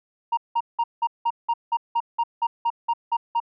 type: tone bursts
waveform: sine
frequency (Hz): 934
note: A#5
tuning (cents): +3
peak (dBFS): -16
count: 14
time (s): 0.32-3.402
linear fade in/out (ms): 10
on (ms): 53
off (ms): 180
effects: tanh soft clip ceiling -18 dBFS